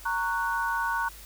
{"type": "chord", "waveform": "sine", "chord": "F# major", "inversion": "first", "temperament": "just", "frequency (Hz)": [925, 1110, 1480], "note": ["A#5", "C#6", "F#6"], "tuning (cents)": [-14, 2, 0], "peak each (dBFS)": [-29, -32, -29], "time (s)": [0.05, 1.09], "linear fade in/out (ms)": 10, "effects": ["added 50 Hz sine -47 dBFS peak until 1.25 s", "white hiss -48 dBFS RMS until 1.25 s"]}